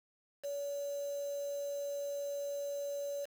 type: tone with quantisation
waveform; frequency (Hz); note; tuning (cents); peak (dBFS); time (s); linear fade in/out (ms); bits
sine; 569; C#5; +45; -36; 0.43-3.26; 20; 8
effects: none